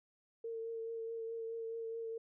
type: tone with vibrato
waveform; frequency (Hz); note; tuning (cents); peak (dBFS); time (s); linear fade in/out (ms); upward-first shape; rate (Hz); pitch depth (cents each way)
sine; 454.8; A#4; -43; -39; 0.44-2.18; 5; triangle; 4.7; 22
effects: none